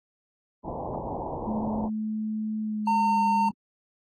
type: low-pass noise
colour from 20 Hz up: white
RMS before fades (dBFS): -33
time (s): 0.63-1.9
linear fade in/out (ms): 50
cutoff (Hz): 990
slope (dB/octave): 96
type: tone with pitch glide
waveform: sine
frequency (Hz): 216.3 to 204.5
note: A3 to G#3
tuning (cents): -29 to -26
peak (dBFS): -27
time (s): 1.47-3.51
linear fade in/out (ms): 5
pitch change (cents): -97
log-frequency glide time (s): 2.62-3.23
type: tone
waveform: triangle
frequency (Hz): 911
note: A#5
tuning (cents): -40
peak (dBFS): -19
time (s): 2.87-3.49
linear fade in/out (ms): 5
effects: AAC 32 kbps